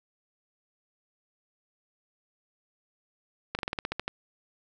slowing click train, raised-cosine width 0.3 ms, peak -14 dBFS, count 10, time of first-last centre 3.55-4.08 s, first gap 39 ms, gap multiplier 1.1, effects none

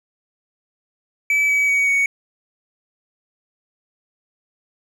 triangle tone with pitch steps, 2300 / 2278 / 2255 / 2233 Hz, D7 / C#7 / C#7 / C#7, -37 / +47 / +29 / +12 cents, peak -13 dBFS, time 1.3-2.06 s, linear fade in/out 2 ms, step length 190 ms, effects none

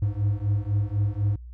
triangle beating tone pair, 100.5 / 104.5 Hz, G2 / G#2, +44 / +11 cents, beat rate 4 Hz, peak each -23 / -23 dBFS, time 0.02-1.36 s, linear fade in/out 5 ms, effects added 60 Hz sine -38 dBFS peak until 1.53 s

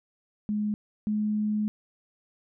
sine tone pair in turn, 210 / 211.7 Hz, G#3 / G#3, +19 / +33 cents, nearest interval unison, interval 14 cents, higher second, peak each -25 / -24 dBFS, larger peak second, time 0.49-0.74 / 1.07-1.68 s, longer second, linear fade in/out 0 ms, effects none

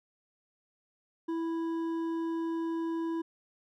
sine tone with hard clipping, 329.6 Hz, E4, in tune, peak -32 dBFS, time 1.28-3.22 s, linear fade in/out 10 ms, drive 7 dB, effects none

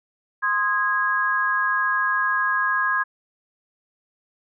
sine chord, Ab major, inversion first, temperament equal with one note detuned, 1046.5 / 1244.5 / 1647.8 Hz, C6 / Eb6 / Ab6, 0 / 0 / -14 cents, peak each -24 / -27 / -21 dBFS, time 0.42-3.04 s, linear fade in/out 20 ms, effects none

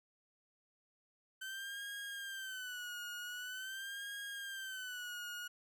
30% pulse tone with vibrato, 1532 Hz, G6, 40 cents flat, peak -40 dBFS, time 1.41-5.48 s, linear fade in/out 10 ms, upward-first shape sine, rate 0.45 Hz, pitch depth 110 cents each way, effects none

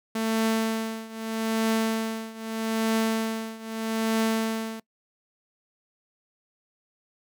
sawtooth tone with tremolo, 222.9 Hz, A3, 23 cents sharp, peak -17 dBFS, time 0.15-4.8 s, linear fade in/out 5 ms, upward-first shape triangle, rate 0.8 Hz, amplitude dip 90%, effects noise-tail reverb RT60 0.1 s tail -22 dB re dry

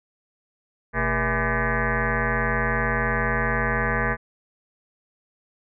sine tone with frequency modulation, 830.6 Hz, G#5, in tune, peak -20 dBFS, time 0.93-4.17 s, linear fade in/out 50 ms, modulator 176 Hz, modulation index 6.3, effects none

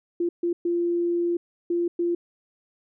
sine tone bursts at uneven times, 345.2 Hz, F4, 20 cents flat, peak -21 dBFS, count 5, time 0.2-0.29 / 0.43-0.53 / 0.65-1.37 / 1.7-1.88 / 1.99-2.15 s, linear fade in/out 5 ms, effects none

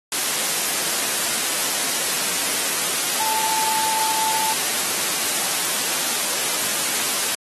sine tone in noise, 879 Hz, A5, 2 cents flat, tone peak -23 dBFS, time 3.2-4.53 s, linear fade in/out 2 ms, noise white, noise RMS -22 dBFS, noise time 0.12-7.35 s, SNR -4 dB, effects high-pass 200 Hz 12 dB/octave + AAC 32 kbps

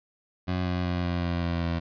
20% pulse tone with pitch steps, 91 / 89.85 / 88.72 / 87.6 / 86.49 / 85.4 / 84.32 Hz, F#2 / F2 / F2 / F2 / F2 / F2 / E2, -28 / +50 / +28 / +6 / -16 / -38 / +40 cents, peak -21 dBFS, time 0.47-1.8 s, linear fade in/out 20 ms, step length 190 ms, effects resampled to 11025 Hz

